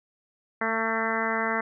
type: harmonic tone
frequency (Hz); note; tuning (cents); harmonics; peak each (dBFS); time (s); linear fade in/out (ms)
224.3; A3; +34; 1 / 2 / 3 / 4 / 5 / 6 / 7 / 8 / 9; -33 / -33 / -33 / -33 / -33 / -33 / -33 / -33 / -33; 0.61-1.61; 5
effects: none